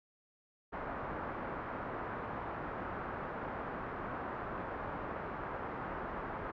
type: low-pass noise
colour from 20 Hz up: white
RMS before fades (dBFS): -41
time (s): 0.72-6.52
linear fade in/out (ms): 20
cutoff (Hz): 1400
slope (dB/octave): 24
effects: none